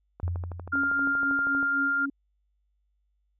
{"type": "click train", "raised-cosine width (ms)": 1, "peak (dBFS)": -26, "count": 19, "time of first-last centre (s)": [0.2, 1.629], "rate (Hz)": 12.6}
{"type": "tone with exponential decay", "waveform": "sine", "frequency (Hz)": 87.31, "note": "F2", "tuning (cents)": 0, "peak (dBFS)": -24, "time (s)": [0.23, 1.34], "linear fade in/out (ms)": 0, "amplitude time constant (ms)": 240}
{"type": "tone", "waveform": "sine", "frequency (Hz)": 1400, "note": "F6", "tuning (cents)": 4, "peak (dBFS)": -23, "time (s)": [0.72, 2.06], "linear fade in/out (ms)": 10}
{"type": "tone with tremolo", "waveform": "sine", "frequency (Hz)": 277.2, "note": "C#4", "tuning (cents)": 0, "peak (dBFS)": -29, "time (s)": [0.73, 2.1], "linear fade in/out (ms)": 5, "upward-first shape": "sine", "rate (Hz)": 3.9, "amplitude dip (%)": 80}
{"effects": ["added 50 Hz sine -69 dBFS peak until 3.39 s"]}